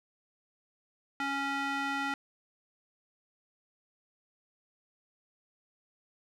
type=tone with band-pass filter; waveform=square; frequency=277.2 Hz; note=C#4; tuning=in tune; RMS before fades=-33 dBFS; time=1.2-2.14 s; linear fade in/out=2 ms; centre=1600 Hz; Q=1.2; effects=none